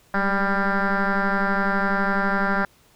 sine tone with frequency modulation, 790 Hz, G5, 13 cents sharp, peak -17 dBFS, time 0.14-2.65 s, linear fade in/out 2 ms, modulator 199 Hz, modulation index 4.6, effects tanh soft clip ceiling -16 dBFS + pink hiss -57 dBFS RMS until 2.95 s

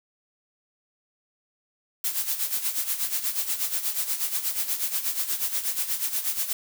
blue noise with tremolo, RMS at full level -25 dBFS, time 2.04-6.53 s, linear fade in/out 2 ms, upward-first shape sine, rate 8.3 Hz, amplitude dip 70%, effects none

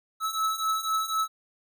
square beating tone pair, 1300 / 1304 Hz, E6 / E6, -24 / -19 cents, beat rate 4 Hz, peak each -31 / -28 dBFS, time 0.2-1.28 s, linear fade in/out 50 ms, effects none

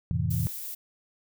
sine chord, F major seventh, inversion none, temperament equal, 87.31 / 110 / 130.81 / 164.81 Hz, F2 / A2 / C3 / E3, 0 / 0 / 0 / 0 cents, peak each -30 dBFS, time 0.11-0.47 s, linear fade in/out 0 ms
violet noise, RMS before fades -37 dBFS, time 0.3-0.75 s, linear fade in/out 10 ms
effects none

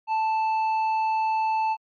sine tone with tanh clipping, 880 Hz, A5, in tune, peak -23 dBFS, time 0.07-1.77 s, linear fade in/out 50 ms, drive 8 dB, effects low-pass 4000 Hz 12 dB/octave + Opus 48 kbps

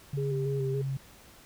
sine tone with pitch glide, 140.5 to 135.09 Hz, C#3 to C#3, +24 to -44 cents, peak -29 dBFS, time 0.13-0.97 s, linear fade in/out 5 ms, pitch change -68 cents, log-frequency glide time 0.32-0.68 s
sine tone with vibrato, 404.9 Hz, G#4, 44 cents flat, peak -31 dBFS, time 0.17-0.82 s, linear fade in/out 10 ms, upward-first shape square, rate 3.5 Hz, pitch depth 31 cents each way
effects pink hiss -54 dBFS RMS until 1.45 s

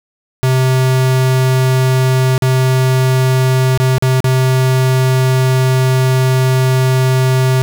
square tone with dropouts, 129.9 Hz, C3, 12 cents flat, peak -10 dBFS, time 0.43-7.62 s, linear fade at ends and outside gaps 0 ms, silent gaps 2.379-2.422 / 3.775-3.8 / 3.982-4.024 / 4.204-4.243 s, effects none

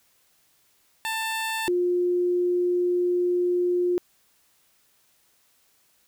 15% pulse / sine tone pair in turn, 889 / 355.3 Hz, A5 / F4, +18 / +30 cents, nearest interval octave + major third, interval 1588 cents, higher first, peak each -20 dBFS, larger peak neither, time 1.05-1.68 / 1.68-3.98 s, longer second, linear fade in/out 0 ms, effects white hiss -64 dBFS RMS until 6.07 s

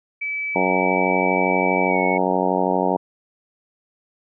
sine tone with pitch glide, 2300 to 2210 Hz, D7 to C#7, -37 to -6 cents, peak -23 dBFS, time 0.21-2.18 s, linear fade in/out 10 ms, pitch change -69 cents, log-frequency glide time 1.87-1.99 s
harmonic tone, 92.5 Hz, F#2, in tune, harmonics 2 / 3 / 4 / 5 / 6 / 7 / 8 / 9 / 10, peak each -26 / -26 / -26 / -26 / -26 / -26 / -26 / -26 / -26 dBFS, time 0.55-2.97 s, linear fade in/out 10 ms
effects none

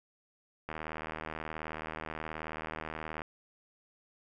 click train, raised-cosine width 0.5 ms, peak -23 dBFS, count 200, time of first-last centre 0.69-3.219 s, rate 78.7 Hz, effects none

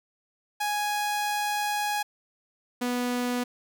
sawtooth tone pair in turn, 831 / 245.8 Hz, G#5 / B3, +1 / -8 cents, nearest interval octave + major sixth, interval 2109 cents, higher first, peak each -22 dBFS, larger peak neither, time 0.6-2.03 / 2.81-3.44 s, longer first, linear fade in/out 10 ms, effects none

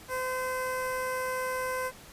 15% pulse tone with notch filter, 513 Hz, C5, 34 cents flat, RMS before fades -32 dBFS, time 0.08-1.92 s, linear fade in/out 50 ms, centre 3900 Hz, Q 0.7, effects pink hiss -50 dBFS RMS until 2.12 s + resampled to 32000 Hz

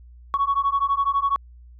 sine beating tone pair, 1108.7 / 1120.7 Hz, C#6 / C#6, 0 / +19 cents, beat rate 12 Hz, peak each -21 dBFS, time 0.34-1.36 s, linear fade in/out 0 ms, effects tanh soft clip ceiling -13 dBFS + added 60 Hz sine -43 dBFS peak until 1.79 s

